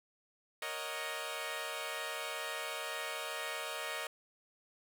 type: chord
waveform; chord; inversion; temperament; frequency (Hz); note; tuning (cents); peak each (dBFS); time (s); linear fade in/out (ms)
10% pulse; D# minor seventh; second; equal; 466.2 / 554.4 / 622.3 / 740; A#4 / C#5 / D#5 / F#5; 0 / 0 / 0 / 0; -36 / -36 / -33 / -39; 0.62-4.07; 2
effects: none